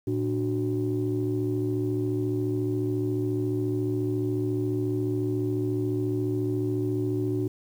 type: tone cluster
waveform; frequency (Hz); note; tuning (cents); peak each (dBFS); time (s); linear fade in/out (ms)
sine; 114.3 / 296.8 / 371; A#2 / D4 / F#4; -34 / +18 / +5; -28; 0.07-7.48; 5
effects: tanh soft clip ceiling -17 dBFS + 9-bit